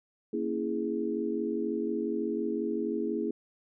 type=chord; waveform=sine; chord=A# half-diminished seventh; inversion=none; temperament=equal; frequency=233.1 / 277.2 / 329.6 / 415.3 Hz; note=A#3 / C#4 / E4 / G#4; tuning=0 / 0 / 0 / 0 cents; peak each=-34 / -37 / -33 / -33 dBFS; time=0.33-3.31 s; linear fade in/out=5 ms; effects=none